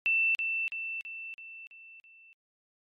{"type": "tone with echo", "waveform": "sine", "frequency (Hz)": 2672, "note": "E7", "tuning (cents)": 23, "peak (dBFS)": -23, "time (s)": [0.06, 0.35], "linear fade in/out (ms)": 0, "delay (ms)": 330, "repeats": 6, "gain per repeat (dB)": -5, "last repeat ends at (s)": 2.33, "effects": ["MP3 64 kbps"]}